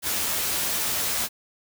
white noise with comb filter, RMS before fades -26 dBFS, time 0.02-1.29 s, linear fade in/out 50 ms, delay 13 ms, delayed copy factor +0.6, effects none

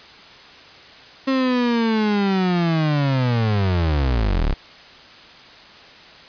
35% pulse linear sweep, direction down, 269.2 to 31.36 Hz, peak -15 dBFS, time 1.27-4.54 s, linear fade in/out 10 ms, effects white hiss -43 dBFS RMS until 6.28 s + resampled to 11025 Hz

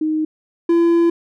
sine / triangle tone pair in turn, 311.1 / 338.4 Hz, D#4 / E4, 0 / +45 cents, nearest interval minor second, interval 145 cents, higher second, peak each -16 / -9 dBFS, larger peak second, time 0.01-0.25 / 0.69-1.1 s, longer second, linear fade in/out 5 ms, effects none

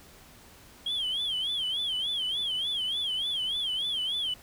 sine tone with vibrato, 3226 Hz, G7, 49 cents sharp, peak -26 dBFS, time 0.86-4.34 s, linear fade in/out 5 ms, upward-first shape sine, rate 3.4 Hz, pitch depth 140 cents each way, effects tanh soft clip ceiling -25 dBFS + pink hiss -53 dBFS RMS until 4.42 s

